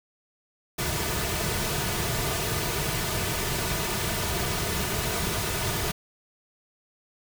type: noise with comb filter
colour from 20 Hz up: pink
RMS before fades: -28 dBFS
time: 0.78-5.92 s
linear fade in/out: 10 ms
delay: 3.7 ms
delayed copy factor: -0.6
effects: none